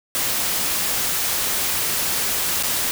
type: noise with dropouts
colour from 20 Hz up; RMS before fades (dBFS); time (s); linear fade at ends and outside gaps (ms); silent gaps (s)
white; -22; 0.15-2.91; 0; 2.627-2.634
effects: none